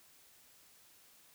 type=silence; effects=white hiss -63 dBFS RMS until 1.34 s